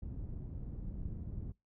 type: low-pass noise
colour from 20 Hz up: pink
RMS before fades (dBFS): -42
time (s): 0.02-1.52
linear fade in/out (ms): 5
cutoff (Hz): 170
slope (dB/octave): 12
effects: noise-tail reverb RT60 0.2 s tail -24 dB re dry